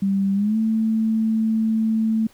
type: tone with pitch glide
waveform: sine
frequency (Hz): 196 to 221.3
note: G3 to A3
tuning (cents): 0 to +10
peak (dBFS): -17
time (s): 0.02-2.27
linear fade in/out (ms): 5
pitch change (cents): +210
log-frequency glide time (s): 0.34-0.57
effects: pink hiss -54 dBFS RMS until 2.33 s

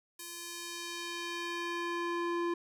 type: tone with band-pass filter sweep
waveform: square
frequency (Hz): 344.2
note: F4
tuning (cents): -25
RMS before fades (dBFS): -37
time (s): 0.19-2.54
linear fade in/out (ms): 5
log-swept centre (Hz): 11000 to 700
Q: 0.71
effects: none

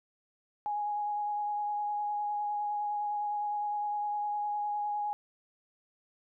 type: tone with vibrato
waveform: sine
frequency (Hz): 830.6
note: G#5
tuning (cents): 0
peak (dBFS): -30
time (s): 0.66-5.13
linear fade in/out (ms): 0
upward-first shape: sine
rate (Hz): 9.8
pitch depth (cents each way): 13
effects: none

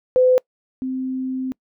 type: tone pair in turn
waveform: sine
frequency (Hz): 508 / 259.8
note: B4 / C4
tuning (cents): +49 / -12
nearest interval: octave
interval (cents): 1161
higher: first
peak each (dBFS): -11 / -22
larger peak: first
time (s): 0.16-0.38 / 0.82-1.52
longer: second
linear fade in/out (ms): 0
effects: noise-tail reverb RT60 0.1 s tail -26 dB re dry

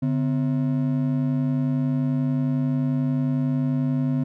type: ring-modulated tone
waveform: triangle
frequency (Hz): 199.7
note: G3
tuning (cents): +32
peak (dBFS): -15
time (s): 0.02-4.24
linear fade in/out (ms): 10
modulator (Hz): 55.6
effects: none

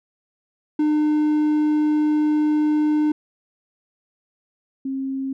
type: tone pair in turn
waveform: triangle / sine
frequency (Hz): 302.5 / 268.1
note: D#4 / C4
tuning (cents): -49 / +42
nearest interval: major second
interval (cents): 209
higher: first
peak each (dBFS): -14 / -23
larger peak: first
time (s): 0.79-3.12 / 4.85-5.33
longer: first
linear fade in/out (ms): 5
effects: none

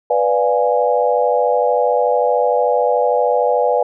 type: chord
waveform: sine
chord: B diminished seventh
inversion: none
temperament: equal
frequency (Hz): 493.9 / 587.3 / 698.5 / 830.6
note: B4 / D5 / F5 / Ab5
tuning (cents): 0 / 0 / 0 / 0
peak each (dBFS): -16 / -18 / -20 / -19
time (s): 0.1-3.83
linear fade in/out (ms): 5
effects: none

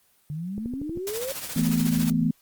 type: exponential sweep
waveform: sine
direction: up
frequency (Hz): 144.6 to 554.4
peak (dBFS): -29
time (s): 0.3-1.32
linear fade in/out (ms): 0
type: click train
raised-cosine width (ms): 3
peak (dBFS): -22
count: 6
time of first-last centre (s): 0.58-0.974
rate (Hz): 12.7
type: noise with tremolo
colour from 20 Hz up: white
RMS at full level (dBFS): -32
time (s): 1.07-2.1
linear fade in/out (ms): 0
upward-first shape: sine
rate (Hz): 14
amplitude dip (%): 60
type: chord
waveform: sine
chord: E suspended fourth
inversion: none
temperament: equal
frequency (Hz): 164.81 / 220 / 246.9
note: E3 / A3 / B3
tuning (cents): 0 / 0 / 0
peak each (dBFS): -24 / -25 / -24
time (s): 1.56-2.31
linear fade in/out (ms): 5
effects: white hiss -63 dBFS RMS until 2.41 s + Opus 24 kbps

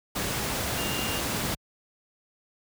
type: tone in noise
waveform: sine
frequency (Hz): 2808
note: F7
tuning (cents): +9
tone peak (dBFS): -35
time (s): 0.77-1.2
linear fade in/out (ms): 10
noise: pink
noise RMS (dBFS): -29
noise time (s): 0.15-1.55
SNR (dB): -9
effects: high-pass 60 Hz 12 dB/octave

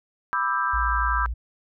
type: chord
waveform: sine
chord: E minor seventh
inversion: second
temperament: just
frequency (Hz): 988.9 / 1186.7 / 1318.5 / 1582.2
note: B5 / D6 / E6 / G6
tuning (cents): +2 / +18 / 0 / +16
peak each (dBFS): -27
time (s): 0.33-1.26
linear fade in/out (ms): 0
type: tone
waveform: sine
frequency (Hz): 58.27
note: A#1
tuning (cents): 0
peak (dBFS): -25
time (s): 0.73-1.34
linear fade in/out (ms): 10
effects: none

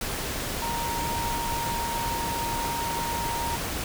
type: tone in noise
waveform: sine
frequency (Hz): 932.3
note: A#5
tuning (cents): 0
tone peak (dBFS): -29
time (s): 0.62-3.56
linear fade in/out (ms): 2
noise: pink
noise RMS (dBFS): -31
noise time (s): 0.01-3.84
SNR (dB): -1
effects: none

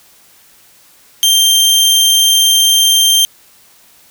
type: tone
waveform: sawtooth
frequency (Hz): 3161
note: G7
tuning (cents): +14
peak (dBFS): -4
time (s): 1.23-3.25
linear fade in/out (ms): 0
effects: white hiss -46 dBFS RMS until 4.1 s

